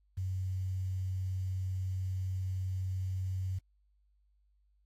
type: tone with quantisation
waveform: sine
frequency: 93.6 Hz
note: F#2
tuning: 20 cents sharp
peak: -32 dBFS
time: 0.17-3.59 s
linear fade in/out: 10 ms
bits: 10
effects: added 50 Hz sine -67 dBFS peak until 4.85 s + AAC 48 kbps